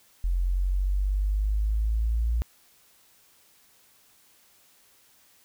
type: exponential sweep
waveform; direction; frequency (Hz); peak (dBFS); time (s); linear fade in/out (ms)
sine; up; 43.65 to 58.2; -22; 0.24-2.42; 0
effects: white hiss -60 dBFS RMS until 5.44 s